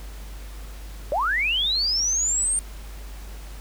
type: linear sweep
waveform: sine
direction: up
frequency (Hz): 523.3 to 8870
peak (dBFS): -20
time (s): 1.12-2.59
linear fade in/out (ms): 0
effects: added 50 Hz sine -35 dBFS peak until 3.6 s + pink hiss -46 dBFS RMS until 3.6 s